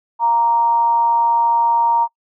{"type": "tone with amplitude modulation", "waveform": "sine", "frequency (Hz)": 932.3, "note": "A#5", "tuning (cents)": 0, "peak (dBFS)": -10, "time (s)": [0.19, 2.08], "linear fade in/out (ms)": 50, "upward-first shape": "sine", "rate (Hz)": 234, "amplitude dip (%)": 40, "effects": ["noise-tail reverb RT60 0.1 s tail -25 dB re dry"]}